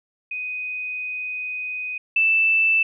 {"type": "tone pair in turn", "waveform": "sine", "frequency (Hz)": [2498, 2647], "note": ["D#7", "E7"], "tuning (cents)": [6, 7], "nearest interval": "minor second", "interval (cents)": 101, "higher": "second", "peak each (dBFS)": [-26, -15], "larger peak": "second", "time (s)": [[0.31, 1.98], [2.16, 2.83]], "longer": "first", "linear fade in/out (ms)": 5, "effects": []}